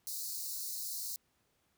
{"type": "high-pass noise", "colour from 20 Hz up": "white", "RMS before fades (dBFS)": -40, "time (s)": [0.07, 1.16], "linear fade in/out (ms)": 0, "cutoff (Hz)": 4000, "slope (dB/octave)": 96, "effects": ["pink hiss -75 dBFS RMS until 1.77 s", "high-pass 60 Hz 12 dB/octave"]}